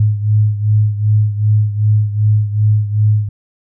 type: beating tone pair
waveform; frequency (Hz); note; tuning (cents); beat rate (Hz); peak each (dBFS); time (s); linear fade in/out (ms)
sine; 105.4 / 108; G#2 / A2; +26 / -32; 2.6; -11 / -16; 0-3.29; 5
effects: none